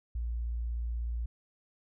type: tone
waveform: sine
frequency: 58.27 Hz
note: A#1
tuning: in tune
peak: -31 dBFS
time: 0.15-1.26 s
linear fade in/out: 5 ms
effects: none